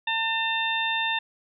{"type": "harmonic tone", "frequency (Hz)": 900, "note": "A5", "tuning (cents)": 39, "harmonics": [1, 2, 3, 4], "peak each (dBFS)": [-29, -29, -29, -29], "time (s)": [0.07, 1.19], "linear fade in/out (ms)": 5, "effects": []}